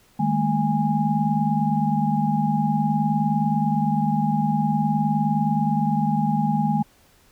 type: tone cluster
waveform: sine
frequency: 155.6 / 205.4 / 224.9 / 823 Hz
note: D#3 / G#3 / A3 / G#5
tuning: 0 / -19 / +38 / -16 cents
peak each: -24 dBFS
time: 0.19-6.83 s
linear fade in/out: 10 ms
effects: pink hiss -57 dBFS RMS until 7.31 s